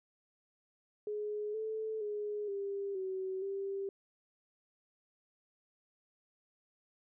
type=tone with pitch steps; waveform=sine; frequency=419.5 / 437.7 / 416.8 / 398.1 / 378.1 / 392.9 Hz; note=G#4 / A4 / G#4 / G4 / F#4 / G4; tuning=+17 / -9 / +6 / +27 / +38 / +4 cents; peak=-35 dBFS; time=1.07-3.89 s; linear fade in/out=2 ms; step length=470 ms; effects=none